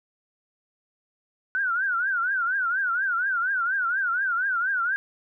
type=tone with vibrato; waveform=sine; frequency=1480 Hz; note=F#6; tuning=in tune; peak=-22 dBFS; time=1.55-4.96 s; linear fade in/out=0 ms; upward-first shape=triangle; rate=4.2 Hz; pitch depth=180 cents each way; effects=none

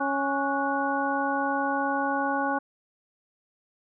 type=harmonic tone with a mistuned harmonic; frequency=277.2 Hz; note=C#4; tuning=in tune; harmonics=1 / 2 / 3 / 4 / 5; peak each=-30 / -32 / -28 / -32 / -31 dBFS; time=0-2.59 s; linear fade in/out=10 ms; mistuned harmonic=5; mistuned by=+99 cents; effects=none

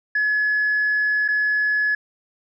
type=tone with dropouts; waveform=sine; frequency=1700 Hz; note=G#6; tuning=40 cents sharp; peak=-16 dBFS; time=0.15-1.95 s; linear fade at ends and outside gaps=5 ms; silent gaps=1.28-1.285 s; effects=tanh soft clip ceiling -14 dBFS

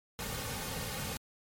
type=noise with comb filter; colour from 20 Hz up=pink; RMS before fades=-38 dBFS; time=0.19-1.17 s; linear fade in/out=0 ms; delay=3 ms; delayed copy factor=-0.65; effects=MP3 64 kbps

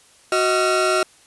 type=tone cluster; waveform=40% pulse; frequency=369.9 / 631 / 1370 Hz; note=F#4 / D#5 / F6; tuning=0 / +24 / -34 cents; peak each=-20 dBFS; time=0.32-1.03 s; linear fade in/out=2 ms; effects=white hiss -52 dBFS RMS until 1.26 s + resampled to 24000 Hz

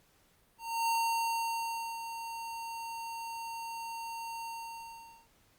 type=tone with ADSR envelope; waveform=square; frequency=917 Hz; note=A#5; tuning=29 cents flat; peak=-28 dBFS; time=0.58-5.28 s; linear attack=300 ms; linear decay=1100 ms; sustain=-11 dB; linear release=820 ms; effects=pink hiss -67 dBFS RMS until 5.58 s + Opus 48 kbps

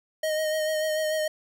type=tone with vibrato; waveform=square; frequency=622 Hz; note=D#5; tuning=1 cent flat; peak=-25 dBFS; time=0.23-1.28 s; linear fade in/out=5 ms; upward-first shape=sine; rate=6.8 Hz; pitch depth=23 cents each way; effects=none

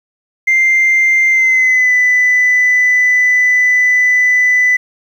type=tone with pitch glide; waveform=sine; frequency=2093 to 1995 Hz; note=C7 to B6; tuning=0 to +17 cents; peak=-6 dBFS; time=0.47-4.77 s; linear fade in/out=10 ms; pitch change=-83 cents; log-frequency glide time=1.29-1.93 s; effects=tanh soft clip ceiling -5 dBFS + 7-bit

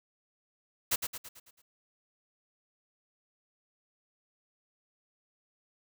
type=noise with echo; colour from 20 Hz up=white; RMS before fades=-28 dBFS; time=0.91-0.96 s; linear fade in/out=10 ms; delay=110 ms; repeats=6; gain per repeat=-6 dB; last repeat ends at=1.62 s; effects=none

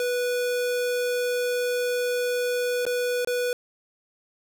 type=tone with dropouts; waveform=square; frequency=491.4 Hz; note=B4; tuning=9 cents flat; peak=-24 dBFS; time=0-3.53 s; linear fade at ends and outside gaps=1 ms; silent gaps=2.853-2.865 / 3.248-3.273 s; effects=none

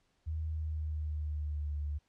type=tone with pitch glide; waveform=sine; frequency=78.8 to 73.52 Hz; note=D#2 to D2; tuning=+23 to +2 cents; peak=-33 dBFS; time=0.26-1.99 s; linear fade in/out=20 ms; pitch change=-121 cents; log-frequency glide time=0.46-1.76 s; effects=pink hiss -75 dBFS RMS until 2.08 s + low-pass 7000 Hz 12 dB/octave

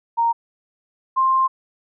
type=tone pair in turn; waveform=sine; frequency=929 / 1053.5 Hz; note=A#5 / C6; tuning=-6 / +12 cents; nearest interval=major second; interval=218 cents; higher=second; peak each=-15 / -14 dBFS; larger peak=second; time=0.17-0.33 / 1.16-1.48 s; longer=second; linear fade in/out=20 ms; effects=none

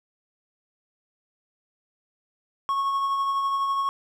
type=tone with tremolo; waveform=triangle; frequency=1100 Hz; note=C#6; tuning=14 cents flat; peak=-19 dBFS; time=2.69-3.89 s; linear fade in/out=0 ms; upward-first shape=triangle; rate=12 Hz; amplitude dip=35%; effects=none

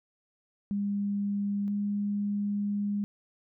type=tone pair in turn; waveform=sine; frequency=202.1 / 204.1 Hz; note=G#3 / G#3; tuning=-47 / -30 cents; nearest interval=unison; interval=17 cents; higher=second; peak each=-27 dBFS; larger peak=neither; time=0.71-1.68 / 1.68-3.04 s; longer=second; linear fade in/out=0 ms; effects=none

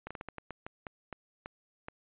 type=slowing click train; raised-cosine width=0.5 ms; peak=-25 dBFS; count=12; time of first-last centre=0.07-1.884 s; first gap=36 ms; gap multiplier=1.28; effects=resampled to 8000 Hz

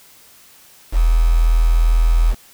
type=tone with quantisation; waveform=sine; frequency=41.2 Hz; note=E1; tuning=in tune; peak=-10 dBFS; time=0.92-2.35 s; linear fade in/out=50 ms; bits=5; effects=white hiss -47 dBFS RMS until 2.53 s

